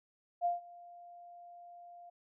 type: tone with ADSR envelope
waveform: sine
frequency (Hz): 698.5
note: F5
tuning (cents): 0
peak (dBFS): -27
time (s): 0.41-2.1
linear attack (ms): 42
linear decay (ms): 150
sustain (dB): -23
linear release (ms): 9
effects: none